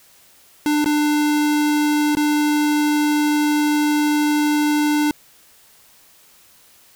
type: tone with dropouts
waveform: square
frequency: 297.9 Hz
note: D4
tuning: 25 cents sharp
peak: -16 dBFS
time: 0.66-5.11 s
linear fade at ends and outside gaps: 1 ms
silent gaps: 0.844-0.859 / 2.151-2.17 s
effects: white hiss -51 dBFS RMS until 6.95 s